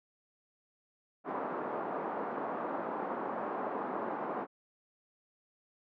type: band-pass noise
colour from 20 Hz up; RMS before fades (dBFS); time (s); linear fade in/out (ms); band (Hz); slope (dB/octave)
white; -37; 1.24-4.47; 50; 210 to 1100; 24
effects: none